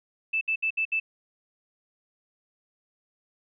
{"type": "tone bursts", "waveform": "sine", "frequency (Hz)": 2637, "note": "E7", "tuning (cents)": 0, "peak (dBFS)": -23, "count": 5, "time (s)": [0.33, 1], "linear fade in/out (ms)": 10, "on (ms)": 82, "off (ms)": 65, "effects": []}